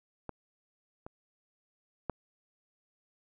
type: clicks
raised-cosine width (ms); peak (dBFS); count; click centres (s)
1; -24 / -29 / -18; 3; 0.293 / 1.065 / 2.097
effects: none